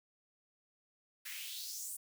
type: noise with high-pass filter sweep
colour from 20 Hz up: white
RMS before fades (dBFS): -44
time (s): 1.25-1.97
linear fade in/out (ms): 10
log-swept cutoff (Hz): 1800 to 9300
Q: 3.2
effects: none